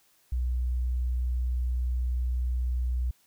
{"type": "tone", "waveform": "sine", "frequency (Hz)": 61.74, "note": "B1", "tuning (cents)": 0, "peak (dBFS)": -25, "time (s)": [0.32, 3.11], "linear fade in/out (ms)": 5, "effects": ["white hiss -65 dBFS RMS until 3.26 s"]}